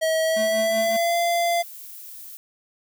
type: tone with pitch glide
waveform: square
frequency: 641 to 687 Hz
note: E5 to F5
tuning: -49 to -29 cents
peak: -20 dBFS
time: 0.01-1.63 s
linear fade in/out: 20 ms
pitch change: +120 cents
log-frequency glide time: 0.22-1.17 s
type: tone with tremolo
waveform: square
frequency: 220 Hz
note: A3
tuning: in tune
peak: -29 dBFS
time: 0.36-0.97 s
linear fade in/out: 10 ms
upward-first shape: triangle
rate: 5.3 Hz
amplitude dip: 85%
type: noise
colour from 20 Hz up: violet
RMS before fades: -40 dBFS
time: 0.82-2.37 s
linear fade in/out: 0 ms
effects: none